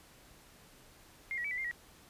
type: tone with pitch steps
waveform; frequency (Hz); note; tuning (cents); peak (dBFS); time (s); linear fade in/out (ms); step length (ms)
sine; 2120 / 1922 / 2293 / 1986 / 2107 / 1915; C7 / B6 / D7 / B6 / C7 / A#6; +22 / -48 / -42 / +9 / +12 / +46; -34; 1.31-1.712; 0; 67
effects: pink hiss -59 dBFS RMS until 2.09 s + resampled to 32000 Hz